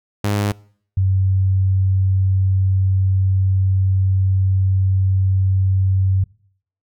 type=tone pair in turn; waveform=sawtooth / sine; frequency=102.6 / 95.24 Hz; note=G#2 / G2; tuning=-21 / -49 cents; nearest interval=minor second; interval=128 cents; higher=first; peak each=-13 dBFS; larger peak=neither; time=0.24-0.52 / 0.97-6.24 s; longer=second; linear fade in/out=5 ms; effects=noise-tail reverb RT60 0.6 s tail -24 dB re dry